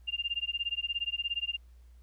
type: tone with tremolo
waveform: sine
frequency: 2800 Hz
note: F7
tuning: 4 cents sharp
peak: -27 dBFS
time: 0.07-1.57 s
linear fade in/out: 20 ms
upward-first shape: sine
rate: 17 Hz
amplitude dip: 100%
effects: added 60 Hz sine -52 dBFS peak until 2.02 s + pink hiss -72 dBFS RMS until 2.02 s